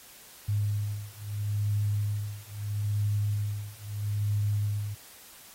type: beating tone pair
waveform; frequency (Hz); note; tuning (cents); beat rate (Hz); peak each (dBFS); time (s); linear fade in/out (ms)
sine; 103 / 103.76; G#2 / G#2; -14 / -1; 0.76; -30; 0.48-4.95; 10
effects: white hiss -51 dBFS RMS until 5.54 s + AAC 48 kbps